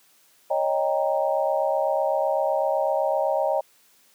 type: chord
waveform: sine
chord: Eb dominant seventh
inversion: third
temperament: equal with one note detuned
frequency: 554.4 / 622.3 / 789.9 / 932.3 Hz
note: Db5 / Eb5 / G5 / Bb5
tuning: 0 / 0 / +13 / 0 cents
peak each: -25 / -24 / -27 / -30 dBFS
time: 0.5-3.61 s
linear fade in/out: 10 ms
effects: white hiss -59 dBFS RMS until 4.14 s + high-pass 150 Hz 12 dB/octave